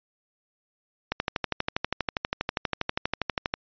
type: click train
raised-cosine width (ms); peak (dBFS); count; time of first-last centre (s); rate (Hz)
0.3; -9; 31; 1.12-3.539; 12.4
effects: resampled to 11025 Hz